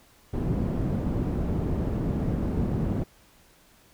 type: low-pass noise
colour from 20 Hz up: white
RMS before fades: -27 dBFS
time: 0.33-3.04 s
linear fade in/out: 10 ms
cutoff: 220 Hz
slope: 12 dB/octave
effects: pink hiss -58 dBFS RMS until 3.93 s